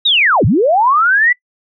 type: linear two-way sweep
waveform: sine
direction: down then up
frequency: 3900 to 82.41 to 2003 Hz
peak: -8 dBFS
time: 0.05-1.33 s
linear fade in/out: 10 ms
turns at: 0.45 s
effects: noise-tail reverb RT60 0.1 s tail -22 dB re dry